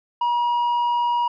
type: tone with tanh clipping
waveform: sine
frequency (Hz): 958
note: A#5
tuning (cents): +47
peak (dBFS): -19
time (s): 0.21-1.28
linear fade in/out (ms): 5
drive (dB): 4
effects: none